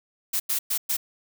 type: noise bursts at uneven times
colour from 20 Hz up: blue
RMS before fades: -25 dBFS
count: 4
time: 0.33-0.4 / 0.49-0.59 / 0.7-0.78 / 0.89-0.97 s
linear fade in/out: 10 ms
effects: none